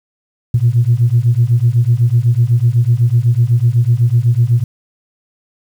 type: beating tone pair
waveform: sine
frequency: 115 / 123 Hz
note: A#2 / B2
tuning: -23 / -7 cents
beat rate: 8 Hz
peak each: -11 dBFS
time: 0.54-4.64 s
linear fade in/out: 5 ms
effects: tanh soft clip ceiling -2 dBFS + 7-bit